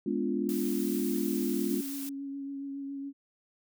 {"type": "chord", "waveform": "sine", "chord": "G# diminished seventh", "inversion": "none", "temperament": "equal with one note detuned", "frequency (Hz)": [207.7, 246.9, 288.6, 349.2], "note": ["G#3", "B3", "D4", "F4"], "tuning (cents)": [0, 0, -30, 0], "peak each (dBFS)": -33, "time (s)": [0.06, 1.81], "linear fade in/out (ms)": 5}
{"type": "noise", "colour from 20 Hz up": "blue", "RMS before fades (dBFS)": -41, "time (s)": [0.49, 2.09], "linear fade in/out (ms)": 0}
{"type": "tone with vibrato", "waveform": "sine", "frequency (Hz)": 277.2, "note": "C#4", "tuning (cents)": 0, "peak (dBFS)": -35, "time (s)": [1.64, 3.13], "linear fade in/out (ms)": 50, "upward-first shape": "triangle", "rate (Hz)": 7.2, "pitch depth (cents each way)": 21}
{"effects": []}